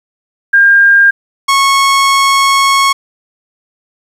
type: tone pair in turn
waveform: sine / sawtooth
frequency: 1606 / 1098.5 Hz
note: G6 / C#6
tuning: +41 / -16 cents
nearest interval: perfect fifth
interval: 657 cents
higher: first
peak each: -3 dBFS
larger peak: neither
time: 0.53-1.11 / 1.48-2.93 s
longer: second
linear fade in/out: 10 ms
effects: low-pass 10000 Hz 12 dB/octave + 7-bit